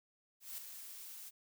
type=noise with ADSR envelope; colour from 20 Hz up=blue; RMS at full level=-43 dBFS; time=0.4-1.31 s; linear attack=180 ms; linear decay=4 ms; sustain=-7 dB; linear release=29 ms; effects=none